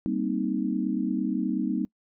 sine chord, C minor seventh, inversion second, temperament equal, 196 / 233.1 / 261.6 / 311.1 Hz, G3 / Bb3 / C4 / Eb4, 0 / 0 / 0 / 0 cents, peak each -30 dBFS, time 0.06-1.85 s, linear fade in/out 0 ms, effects noise-tail reverb RT60 0.1 s tail -25 dB re dry

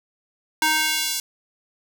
square tone with high-pass filter sweep, 311.1 Hz, D#4, in tune, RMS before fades -22 dBFS, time 0.62-1.2 s, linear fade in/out 2 ms, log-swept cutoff 980 to 5100 Hz, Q 0.9, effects none

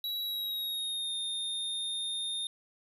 square tone with pitch glide, 3895 to 3655 Hz, B7 to A#7, -25 to -35 cents, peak -33 dBFS, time 0.04-2.47 s, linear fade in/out 2 ms, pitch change -110 cents, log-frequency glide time 0.22-1.14 s, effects none

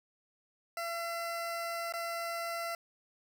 20% pulse tone with dropouts, 677 Hz, E5, 46 cents sharp, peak -30 dBFS, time 0.77-2.75 s, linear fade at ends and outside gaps 2 ms, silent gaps 1.924-1.937 s, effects none

